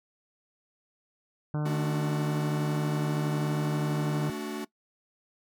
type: harmonic tone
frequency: 150.4 Hz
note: D3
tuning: 42 cents sharp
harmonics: 1 / 2 / 3 / 4 / 5 / 6 / 7 / 8 / 9 / 10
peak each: -27 / -36 / -42 / -42 / -45 / -46 / -49 / -50 / -49 / -50 dBFS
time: 1.54-4.3 s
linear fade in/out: 2 ms
type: chord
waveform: 45% pulse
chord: D major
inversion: second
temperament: equal with one note detuned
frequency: 220 / 288.5 / 370 Hz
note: A3 / D4 / F#4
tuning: 0 / -31 / 0 cents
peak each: -37 dBFS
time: 1.65-4.65 s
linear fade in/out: 10 ms
effects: noise-tail reverb RT60 0.1 s tail -20 dB re dry